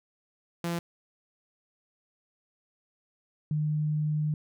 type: tone pair in turn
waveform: sawtooth / sine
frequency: 170.6 / 151.85 Hz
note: F3 / D#3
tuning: -40 / -42 cents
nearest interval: major second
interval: 202 cents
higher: first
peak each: -25 dBFS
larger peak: neither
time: 0.64-0.79 / 3.51-4.34 s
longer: second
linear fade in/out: 2 ms
effects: none